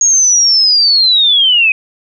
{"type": "linear sweep", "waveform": "sine", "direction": "down", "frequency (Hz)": [6650, 2489], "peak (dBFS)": -6, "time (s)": [0.01, 1.72], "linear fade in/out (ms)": 2, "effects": []}